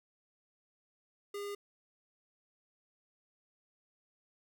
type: tone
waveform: square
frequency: 406.1 Hz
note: G#4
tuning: 39 cents flat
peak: -39 dBFS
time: 1.34-1.55 s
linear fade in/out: 5 ms
effects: none